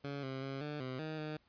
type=tone with pitch steps; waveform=15% pulse; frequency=141.2 / 133 / 135.8 / 148.8 / 129.3 / 156.4 / 153.4 Hz; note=C#3 / C3 / C#3 / D3 / C3 / D#3 / D#3; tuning=+32 / +29 / -35 / +23 / -20 / +9 / -24 cents; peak=-33 dBFS; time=0.04-1.37 s; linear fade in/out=5 ms; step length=190 ms; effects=pink hiss -72 dBFS RMS until 1.48 s + resampled to 11025 Hz